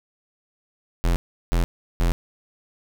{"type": "tone bursts", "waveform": "square", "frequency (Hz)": 42.61, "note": "F1", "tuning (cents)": -42, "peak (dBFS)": -18, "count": 3, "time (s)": [1.04, 2.12], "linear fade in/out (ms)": 0, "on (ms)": 120, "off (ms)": 360, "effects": []}